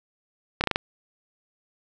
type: slowing click train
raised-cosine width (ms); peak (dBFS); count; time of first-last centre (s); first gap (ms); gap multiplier
0.3; -6; 5; 0.61-0.759; 29; 1.17
effects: none